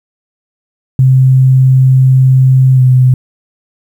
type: tone with pitch glide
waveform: sine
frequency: 130.81 to 127.97 Hz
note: C3 to C3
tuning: 0 to -38 cents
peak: -3 dBFS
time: 0.99-3.14 s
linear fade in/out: 2 ms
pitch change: -38 cents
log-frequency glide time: 2.75-2.81 s
effects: 7-bit